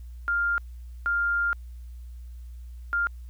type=tone bursts at uneven times; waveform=sine; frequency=1400 Hz; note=F6; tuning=4 cents sharp; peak=-22 dBFS; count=3; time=0.28-0.58 / 1.06-1.53 / 2.93-3.07 s; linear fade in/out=0 ms; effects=added 60 Hz sine -38 dBFS peak until 3.29 s + white hiss -66 dBFS RMS until 3.29 s